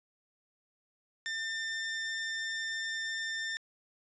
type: tone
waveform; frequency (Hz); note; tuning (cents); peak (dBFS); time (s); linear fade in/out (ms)
sawtooth; 1797; A6; +36; -30; 1.26-3.57; 0
effects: resampled to 16000 Hz + 11-bit